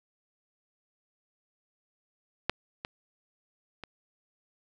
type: clicks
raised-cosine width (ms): 0.3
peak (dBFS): -9 / -19 / -24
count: 3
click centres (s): 2.496 / 2.849 / 3.837
effects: none